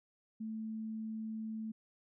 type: tone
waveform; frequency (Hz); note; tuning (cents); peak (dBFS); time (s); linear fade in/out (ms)
sine; 220; A3; 0; -38; 0.4-1.72; 10
effects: none